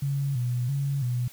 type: tone with vibrato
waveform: sine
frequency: 130.81 Hz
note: C3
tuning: in tune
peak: -24 dBFS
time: 0.02-1.28 s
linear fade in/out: 5 ms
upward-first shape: square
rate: 1.5 Hz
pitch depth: 110 cents each way
effects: white hiss -50 dBFS RMS until 1.32 s